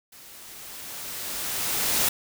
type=noise with level ramp; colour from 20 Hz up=white; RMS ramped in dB=-48 to -22 dBFS; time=0.12-2.09 s; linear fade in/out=5 ms; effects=none